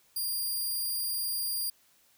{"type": "tone", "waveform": "5% pulse", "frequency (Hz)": 4793, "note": "D8", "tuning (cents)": 34, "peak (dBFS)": -23, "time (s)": [0.16, 1.7], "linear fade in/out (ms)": 5, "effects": ["white hiss -65 dBFS RMS until 2.17 s"]}